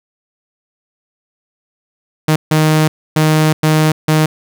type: tone bursts at uneven times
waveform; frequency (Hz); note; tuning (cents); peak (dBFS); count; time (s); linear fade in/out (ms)
sawtooth; 155.56; D#3; 0; -5; 5; 2.28-2.36 / 2.51-2.88 / 3.16-3.53 / 3.63-3.92 / 4.08-4.26; 5
effects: none

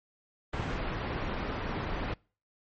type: low-pass noise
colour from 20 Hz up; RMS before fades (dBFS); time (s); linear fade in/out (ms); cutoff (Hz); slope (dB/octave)
pink; -34; 0.53-2.14; 5; 2200; 12
effects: noise-tail reverb RT60 0.4 s tail -26 dB re dry + MP3 32 kbps

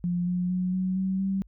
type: tone with pitch steps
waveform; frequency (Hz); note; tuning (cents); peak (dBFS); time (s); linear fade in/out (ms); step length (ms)
sine; 175.8 / 179.18 / 182.63 / 186.15 / 189.73 / 193.38; F3 / F3 / F#3 / F#3 / F#3 / G3; +12 / +45 / -22 / +11 / +44 / -23; -24; 0.04-1.42; 0; 230
effects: added 50 Hz sine -51 dBFS peak until 1.47 s

